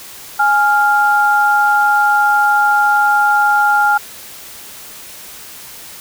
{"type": "tone pair together", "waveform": "sine", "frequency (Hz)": [830.6, 1396.9], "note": ["G#5", "F6"], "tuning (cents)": [0, 0], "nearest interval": "major sixth", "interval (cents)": 900, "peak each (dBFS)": -12, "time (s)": [0.39, 3.98], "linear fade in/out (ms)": 10, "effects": ["white hiss -34 dBFS RMS until 6 s"]}